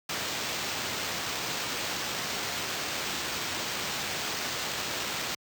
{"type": "noise with sample-and-hold", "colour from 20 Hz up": "violet", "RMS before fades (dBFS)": -33, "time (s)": [0.09, 5.35], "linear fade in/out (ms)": 5, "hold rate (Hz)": 11025, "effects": ["high-pass 80 Hz 12 dB/octave"]}